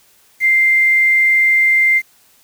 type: tone with quantisation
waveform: sine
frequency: 2093 Hz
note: C7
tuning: in tune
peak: -9 dBFS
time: 0.4-2.02 s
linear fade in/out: 50 ms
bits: 6
effects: white hiss -52 dBFS RMS until 2.43 s